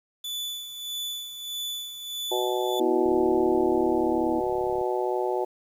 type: tone with tremolo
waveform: 40% pulse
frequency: 3478 Hz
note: A7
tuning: 21 cents flat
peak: -28 dBFS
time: 0.24-2.8 s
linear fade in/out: 5 ms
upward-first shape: sine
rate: 1.6 Hz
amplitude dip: 60%
type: harmonic tone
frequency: 123.47 Hz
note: B2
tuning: in tune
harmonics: 3 / 4 / 5 / 6 / 7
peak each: -27 / -31 / -32 / -34 / -31 dBFS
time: 2.31-5.45 s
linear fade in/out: 10 ms
type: chord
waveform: sine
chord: B suspended fourth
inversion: none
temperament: equal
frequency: 246.9 / 329.6 / 370 Hz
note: B3 / E4 / F#4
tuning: 0 / 0 / 0 cents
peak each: -31 / -25 / -29 dBFS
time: 2.79-4.41 s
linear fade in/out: 20 ms
type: click train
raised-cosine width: 5 ms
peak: -34 dBFS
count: 62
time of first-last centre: 3.06-4.813 s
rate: 34.8 Hz
effects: 9-bit